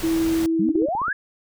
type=noise; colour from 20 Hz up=pink; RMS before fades=-32 dBFS; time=0-0.46 s; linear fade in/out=0 ms
type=tone with pitch glide; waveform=sine; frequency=326.8 to 320.3 Hz; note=E4 to E4; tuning=-15 to -50 cents; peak=-18 dBFS; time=0.03-0.86 s; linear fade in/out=10 ms; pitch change=-35 cents; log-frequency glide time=0.57-0.64 s
type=exponential sweep; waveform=sine; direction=up; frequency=174.61 to 1736 Hz; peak=-21 dBFS; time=0.59-1.13 s; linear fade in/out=5 ms
type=click train; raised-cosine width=2 ms; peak=-24 dBFS; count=7; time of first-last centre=0.69-1.082 s; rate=15.3 Hz
effects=none